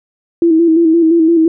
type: tone with vibrato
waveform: sine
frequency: 329.2 Hz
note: E4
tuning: 2 cents flat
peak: -6 dBFS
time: 0.42-1.48 s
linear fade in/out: 2 ms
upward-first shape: square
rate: 5.8 Hz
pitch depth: 45 cents each way
effects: none